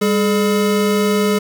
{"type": "tone pair together", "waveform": "square", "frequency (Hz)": [200.5, 425.5], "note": ["G3", "G#4"], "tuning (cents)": [39, 42], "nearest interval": "octave + minor second", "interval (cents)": 1303, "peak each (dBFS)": -17, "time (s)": [0.01, 1.39], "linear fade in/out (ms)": 10, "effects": []}